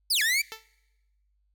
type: linear two-way sweep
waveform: sawtooth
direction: down then up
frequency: 5320 to 1661.2 to 2362 Hz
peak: -19 dBFS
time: 0.1-0.42 s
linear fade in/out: 10 ms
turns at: 0.22 s
type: tone with exponential decay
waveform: 5% pulse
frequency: 442.2 Hz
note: A4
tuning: 9 cents sharp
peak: -22 dBFS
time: 0.52-0.67 s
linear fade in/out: 0 ms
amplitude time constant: 31 ms
effects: noise-tail reverb RT60 1.0 s tail -25 dB re dry + added 50 Hz sine -67 dBFS peak until 1.54 s